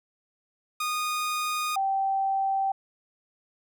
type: tone pair in turn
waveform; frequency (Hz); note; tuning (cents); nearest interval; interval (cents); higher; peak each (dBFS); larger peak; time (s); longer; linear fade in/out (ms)
sawtooth / sine; 1232 / 777.9; D#6 / G5; -17 / -14; minor sixth; 797; first; -23; neither; 0.8-1.76 / 1.76-2.72; neither; 5
effects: none